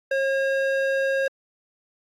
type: tone with band-pass filter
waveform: square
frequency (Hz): 541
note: C#5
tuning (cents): -42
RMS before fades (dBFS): -23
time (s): 0.11-1.28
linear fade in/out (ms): 5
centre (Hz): 1100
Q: 2.2
effects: AAC 64 kbps